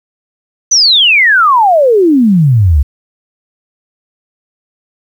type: exponential sweep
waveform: sine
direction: down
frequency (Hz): 6180 to 65.41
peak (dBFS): -4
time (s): 0.71-2.83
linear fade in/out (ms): 10
effects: 7-bit